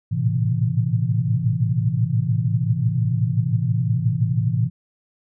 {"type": "tone cluster", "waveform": "sine", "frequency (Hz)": [108.4, 114.2, 121.5, 133.4, 165], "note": ["A2", "A#2", "B2", "C3", "E3"], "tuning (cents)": [-25, -35, -28, 34, 2], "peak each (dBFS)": -24, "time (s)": [0.11, 4.7], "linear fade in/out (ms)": 20, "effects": []}